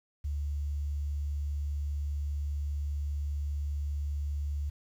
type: tone with quantisation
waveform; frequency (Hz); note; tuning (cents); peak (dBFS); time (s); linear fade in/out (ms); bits
sine; 72.5; D2; -22; -30; 0.24-4.7; 10; 10
effects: none